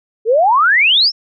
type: exponential sweep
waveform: sine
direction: up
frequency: 420.5 to 5540 Hz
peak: -8 dBFS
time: 0.25-1.12 s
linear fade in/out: 50 ms
effects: none